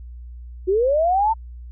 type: linear sweep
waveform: sine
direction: up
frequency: 356 to 915 Hz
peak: -15 dBFS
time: 0.67-1.34 s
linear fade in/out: 20 ms
effects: added 60 Hz sine -34 dBFS peak until 1.71 s